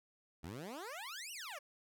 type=exponential two-way sweep; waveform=15% pulse; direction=up then down; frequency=73.42 to 3025 to 534 Hz; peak=-38 dBFS; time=0.43-1.59 s; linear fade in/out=10 ms; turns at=1.32 s; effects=none